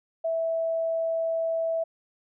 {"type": "tone", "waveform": "sine", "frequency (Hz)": 656, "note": "E5", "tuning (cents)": -9, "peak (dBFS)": -24, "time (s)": [0.24, 1.84], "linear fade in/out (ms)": 10, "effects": []}